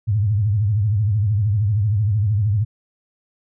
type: tone with vibrato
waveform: sine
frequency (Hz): 104.3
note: G#2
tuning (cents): +8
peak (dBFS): -15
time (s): 0.07-2.65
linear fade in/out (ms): 20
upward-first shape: triangle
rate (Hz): 13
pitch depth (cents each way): 180
effects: none